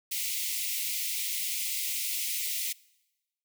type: high-pass noise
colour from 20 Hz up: white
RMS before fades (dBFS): -32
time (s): 0.11-2.73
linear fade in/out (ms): 10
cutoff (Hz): 2000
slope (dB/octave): 96
effects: noise-tail reverb RT60 1.0 s tail -23 dB re dry